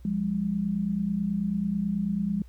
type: tone pair together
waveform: sine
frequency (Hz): 174.61 / 203.8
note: F3 / G#3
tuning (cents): 0 / -32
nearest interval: minor third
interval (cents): 268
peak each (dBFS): -30 / -26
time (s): 0.05-2.42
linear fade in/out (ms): 2
effects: added 60 Hz sine -45 dBFS peak until 2.48 s + pink hiss -65 dBFS RMS until 2.48 s